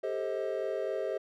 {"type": "chord", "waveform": "triangle", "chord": "A half-diminished seventh", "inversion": "third", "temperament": "just", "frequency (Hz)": [396, 440, 528, 633.6], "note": ["G4", "A4", "C5", "Eb5"], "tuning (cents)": [18, 0, 16, 31], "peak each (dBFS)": [-34, -36, -34, -34], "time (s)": [0.03, 1.18], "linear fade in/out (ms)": 10, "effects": []}